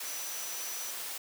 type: tone in noise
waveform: sine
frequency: 5920 Hz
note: F#8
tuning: in tune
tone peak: -41 dBFS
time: 0.05-0.91 s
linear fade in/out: 5 ms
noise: white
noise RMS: -39 dBFS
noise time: 0-1.18 s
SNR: -5 dB
effects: high-pass 400 Hz 12 dB/octave